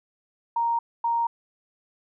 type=tone pair in turn; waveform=sine; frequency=932.3 / 932.3 Hz; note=A#5 / A#5; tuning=0 / 0 cents; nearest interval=unison; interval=0 cents; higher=neither; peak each=-21 dBFS; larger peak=neither; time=0.56-0.79 / 1.04-1.27 s; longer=neither; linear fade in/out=5 ms; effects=none